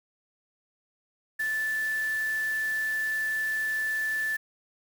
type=tone in noise; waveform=sine; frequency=1752 Hz; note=A6; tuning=8 cents flat; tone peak=-26 dBFS; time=1.39-4.37 s; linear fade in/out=10 ms; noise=white; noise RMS=-44 dBFS; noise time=1.39-4.37 s; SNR=+15 dB; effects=none